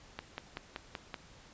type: click train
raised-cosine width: 0.3 ms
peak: -22 dBFS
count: 6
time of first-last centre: 0.19-1.142 s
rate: 5.25 Hz
effects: pink hiss -57 dBFS RMS until 1.53 s + resampled to 16000 Hz